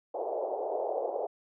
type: band-pass noise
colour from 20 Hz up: pink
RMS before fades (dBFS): -33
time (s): 0.14-1.27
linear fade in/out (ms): 10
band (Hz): 420 to 790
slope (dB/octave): 48
effects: none